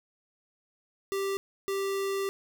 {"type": "tone bursts at uneven times", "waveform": "square", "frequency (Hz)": 392, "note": "G4", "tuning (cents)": 0, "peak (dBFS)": -29, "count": 2, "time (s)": [[1.12, 1.37], [1.68, 2.29]], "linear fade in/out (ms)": 0, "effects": []}